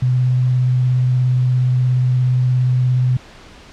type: tone with vibrato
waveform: sine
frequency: 126.3 Hz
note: B2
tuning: 39 cents sharp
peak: -12 dBFS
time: 0.02-3.17 s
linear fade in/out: 5 ms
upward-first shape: sine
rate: 17 Hz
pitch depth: 14 cents each way
effects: pink hiss -41 dBFS RMS until 3.72 s + low-pass 5000 Hz 12 dB/octave